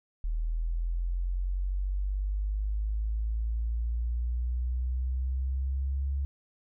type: linear sweep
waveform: sine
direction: up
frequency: 39.36 to 69.3 Hz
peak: -27 dBFS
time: 0.24-6.25 s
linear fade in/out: 0 ms
effects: none